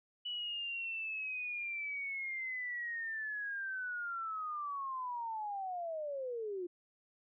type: linear sweep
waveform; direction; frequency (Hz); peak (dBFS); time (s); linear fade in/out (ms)
sine; down; 2960 to 343.5; -37; 0.25-6.67; 10
effects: none